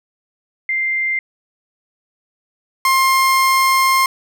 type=tone pair in turn; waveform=sine / 30% pulse; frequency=2093 / 1060.5 Hz; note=C7 / C6; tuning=0 / +23 cents; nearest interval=octave; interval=1177 cents; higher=first; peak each=-16 / -9 dBFS; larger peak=second; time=0.69-1.19 / 2.85-4.06 s; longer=second; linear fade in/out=2 ms; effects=none